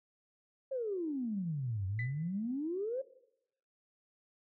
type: exponential two-way sweep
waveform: sine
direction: down then up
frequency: 552 to 92.2 to 552 Hz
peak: -33 dBFS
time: 0.71-3.02 s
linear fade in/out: 10 ms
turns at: 1.86 s
type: tone with exponential decay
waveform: sine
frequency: 2000 Hz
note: B6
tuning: 21 cents sharp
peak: -35 dBFS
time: 1.99-2.31 s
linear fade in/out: 2 ms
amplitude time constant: 68 ms
effects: noise-tail reverb RT60 0.8 s tail -18 dB re dry + tanh soft clip ceiling -24 dBFS